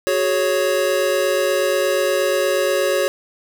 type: chord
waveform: square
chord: F# suspended second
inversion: none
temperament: equal with one note detuned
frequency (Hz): 370 / 418.4 / 554.4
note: F#4 / G#4 / C#5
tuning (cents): 0 / +13 / 0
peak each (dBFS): -23 / -24 / -19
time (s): 0.07-3.08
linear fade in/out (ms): 0
effects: none